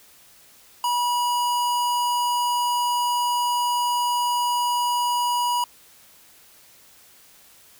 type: tone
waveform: square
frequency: 970 Hz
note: B5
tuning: 31 cents flat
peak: -21 dBFS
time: 0.84-5.64 s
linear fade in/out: 2 ms
effects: white hiss -52 dBFS RMS until 7.79 s